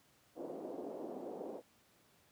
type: band-pass noise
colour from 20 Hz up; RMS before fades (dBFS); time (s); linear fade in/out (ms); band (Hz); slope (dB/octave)
pink; -45; 0.35-1.62; 50; 280 to 640; 24
effects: pink hiss -69 dBFS RMS until 2.31 s + high-pass 100 Hz 12 dB/octave